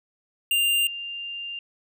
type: tone pair in turn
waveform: square / sine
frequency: 2794 / 2794 Hz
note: F7 / F7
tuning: 0 / 0 cents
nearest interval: unison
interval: 0 cents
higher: neither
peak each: -20 / -31 dBFS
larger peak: first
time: 0.51-0.87 / 0.87-1.59 s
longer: second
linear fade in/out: 2 ms
effects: none